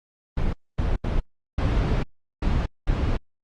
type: noise bursts at uneven times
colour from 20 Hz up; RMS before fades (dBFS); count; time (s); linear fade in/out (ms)
brown; -22; 6; 0.37-0.53 / 0.78-0.96 / 1.04-1.2 / 1.58-2.03 / 2.42-2.66 / 2.87-3.17; 5
effects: low-pass 4000 Hz 12 dB/octave + Opus 24 kbps